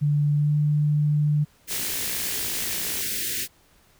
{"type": "tone with pitch glide", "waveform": "sine", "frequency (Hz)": [146.7, 148.83], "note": ["D3", "D3"], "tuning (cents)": [-2, 23], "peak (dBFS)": -18, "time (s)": [0.01, 1.45], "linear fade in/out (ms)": 20, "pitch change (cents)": 25, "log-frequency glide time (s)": [0.35, 0.52]}
{"type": "band-stop noise", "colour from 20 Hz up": "white", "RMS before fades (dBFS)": -28, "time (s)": [1.67, 3.48], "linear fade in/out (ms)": 50, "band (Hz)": [480, 1600], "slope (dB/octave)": 48}
{"type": "click train", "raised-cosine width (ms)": 0.5, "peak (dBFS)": -25, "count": 75, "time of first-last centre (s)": [1.71, 3.008], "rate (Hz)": 57}
{"effects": ["pink hiss -59 dBFS RMS until 3.99 s"]}